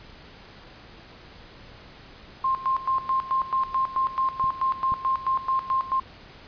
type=tone with tremolo; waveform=sine; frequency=1057 Hz; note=C6; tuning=17 cents sharp; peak=-20 dBFS; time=2.44-6 s; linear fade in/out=5 ms; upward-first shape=square; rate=4.6 Hz; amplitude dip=80%
type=clicks; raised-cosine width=5 ms; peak=-25 dBFS; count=2; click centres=4.441 / 4.921 s
effects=pink hiss -47 dBFS RMS until 6.47 s + resampled to 11025 Hz